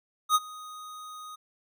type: tone with ADSR envelope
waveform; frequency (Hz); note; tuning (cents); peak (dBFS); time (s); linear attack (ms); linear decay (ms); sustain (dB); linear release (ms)
square; 1246; D#6; +2; -18; 0.29-1.36; 60; 38; -23; 13
effects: none